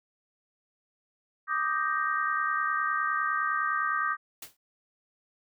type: chord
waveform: sine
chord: Eb major seventh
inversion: third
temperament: equal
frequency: 1174.7 / 1244.5 / 1568 / 1864.7 Hz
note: D6 / Eb6 / G6 / Bb6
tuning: 0 / 0 / 0 / 0 cents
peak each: -31 / -30 / -31 / -34 dBFS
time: 1.47-4.17 s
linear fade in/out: 50 ms
type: noise with exponential decay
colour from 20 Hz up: white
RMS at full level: -37 dBFS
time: 4.42-4.57 s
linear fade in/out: 5 ms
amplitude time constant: 31 ms
effects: none